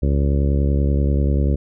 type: harmonic tone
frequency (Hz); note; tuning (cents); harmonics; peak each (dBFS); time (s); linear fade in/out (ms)
70.3; C#2; +25; 1 / 2 / 3 / 4 / 5 / 6 / 7 / 8; -16 / -22 / -26 / -28 / -30 / -32 / -33 / -34; 0.02-1.56; 10
effects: none